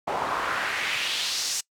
pink noise with band-pass filter sweep, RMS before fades -28 dBFS, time 0.07-1.61 s, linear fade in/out 10 ms, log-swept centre 710 to 6700 Hz, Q 1.9, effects noise-tail reverb RT60 0.1 s tail -23 dB re dry

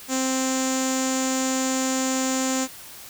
sawtooth tone with low-pass filter, 261.6 Hz, C4, in tune, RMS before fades -24 dBFS, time 0.08-2.68 s, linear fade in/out 50 ms, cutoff 7100 Hz, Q 8.9, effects white hiss -42 dBFS RMS until 3.09 s

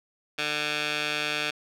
15% pulse tone with band-pass filter, 150 Hz, D3, 37 cents sharp, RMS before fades -29 dBFS, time 0.38-1.51 s, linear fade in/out 10 ms, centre 2900 Hz, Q 1.5, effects none

